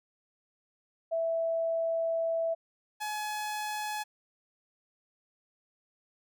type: tone pair in turn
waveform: sine / sawtooth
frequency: 659.3 / 846.9 Hz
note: E5 / G#5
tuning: 0 / +34 cents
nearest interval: major third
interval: 434 cents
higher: second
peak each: -27 / -29 dBFS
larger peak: first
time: 1.11-2.55 / 3-4.04 s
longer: first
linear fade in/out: 20 ms
effects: none